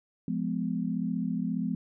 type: chord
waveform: sine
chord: F diminished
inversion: none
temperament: just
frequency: 174.61 / 209.5 / 251.4 Hz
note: F3 / Ab3 / Cb4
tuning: 0 / +15 / +31 cents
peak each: -32 dBFS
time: 0.28-1.75 s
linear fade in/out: 2 ms
effects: none